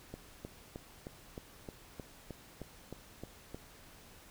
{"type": "click train", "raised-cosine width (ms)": 2, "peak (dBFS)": -29, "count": 12, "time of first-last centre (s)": [0.14, 3.546], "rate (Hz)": 3.23, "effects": ["pink hiss -57 dBFS RMS until 4.3 s"]}